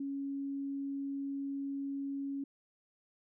sine tone, 277.2 Hz, C#4, in tune, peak -35 dBFS, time 0-2.44 s, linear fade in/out 5 ms, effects none

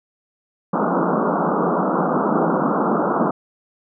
pink band-pass noise, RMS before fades -19 dBFS, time 0.73-3.31 s, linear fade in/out 5 ms, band 160 to 1400 Hz, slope 96 dB/octave, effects none

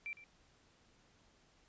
sine tone with echo, 2349 Hz, D7, in tune, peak -40 dBFS, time 0.06-0.13 s, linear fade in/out 0 ms, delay 110 ms, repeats 1, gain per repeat -14 dB, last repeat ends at 0.24 s, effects pink hiss -69 dBFS RMS until 1.68 s + resampled to 16000 Hz

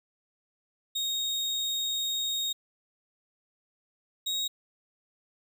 35% pulse tone pair in turn, 3729 / 3779 Hz, A#7 / A#7, 0 / +23 cents, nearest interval unison, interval 23 cents, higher second, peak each -26 dBFS, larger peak neither, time 0.95-2.53 / 4.26-4.48 s, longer first, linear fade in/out 10 ms, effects none

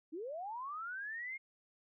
sine linear sweep, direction up, 290 to 2161 Hz, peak -40 dBFS, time 0.12-1.38 s, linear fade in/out 20 ms, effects none

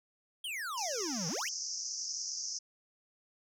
square exponential two-way sweep, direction down then up, 3322 to 151.6 to 3322 Hz, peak -37 dBFS, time 0.44-1.49 s, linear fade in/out 5 ms, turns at 1.28 s
pink band-pass noise, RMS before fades -39 dBFS, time 0.77-2.59 s, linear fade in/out 10 ms, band 5100 to 6500 Hz, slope 96 dB/octave
effects none

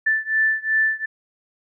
sine beating tone pair, 1760 / 1762.7 Hz, A6 / A6, 0 / +3 cents, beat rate 2.7 Hz, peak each -20 / -21 dBFS, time 0.06-1.06 s, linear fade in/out 10 ms, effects none

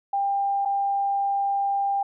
sine tone with dropouts, 796 Hz, G5, 26 cents sharp, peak -21 dBFS, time 0.13-2.03 s, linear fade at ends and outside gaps 5 ms, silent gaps 0.651-0.656 s, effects none

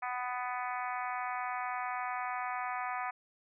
harmonic tone, 248.7 Hz, B3, 12 cents sharp, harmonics 3 / 4 / 5 / 6 / 7 / 8 / 9 / 10, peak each -38 / -40 / -40 / -47 / -45 / -47 / -46 / -52 dBFS, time 0.02-3.11 s, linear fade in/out 10 ms, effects none

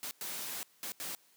white noise bursts at uneven times, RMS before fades -40 dBFS, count 4, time 0.03-0.11 / 0.21-0.63 / 0.83-0.92 / 1-1.15 s, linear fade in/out 0 ms, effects white hiss -66 dBFS RMS until 1.36 s + high-pass 150 Hz 12 dB/octave

